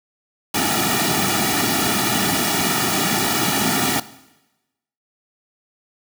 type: noise with comb filter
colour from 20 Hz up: pink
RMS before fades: -19 dBFS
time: 0.54-4 s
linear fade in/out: 5 ms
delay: 1.9 ms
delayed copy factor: -0.9
effects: noise-tail reverb RT60 1.0 s tail -17 dB re dry + high-pass 150 Hz 12 dB/octave